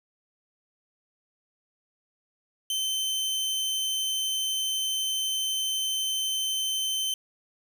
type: tone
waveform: sawtooth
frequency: 3084 Hz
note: G7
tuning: 29 cents flat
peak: -23 dBFS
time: 2.7-7.14 s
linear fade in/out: 2 ms
effects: none